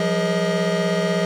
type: tone cluster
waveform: square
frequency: 173.3 / 189.5 / 412.2 / 477.1 / 631 Hz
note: F3 / F#3 / G#4 / A#4 / D#5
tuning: -13 / +42 / -13 / +40 / +24 cents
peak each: -24 / -28 / -26 / -31 / -24 dBFS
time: 0-1.25 s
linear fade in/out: 2 ms
effects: low-pass 6000 Hz 12 dB/octave + 9-bit